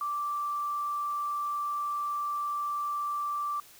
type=tone; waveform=sine; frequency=1170 Hz; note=D6; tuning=7 cents flat; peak=-29 dBFS; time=0.01-3.6 s; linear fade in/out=2 ms; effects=white hiss -54 dBFS RMS until 3.79 s